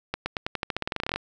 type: accelerating click train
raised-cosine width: 0.3 ms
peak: -11 dBFS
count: 19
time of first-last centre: 0.14-1.16 s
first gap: 120 ms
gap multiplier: 0.9
effects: none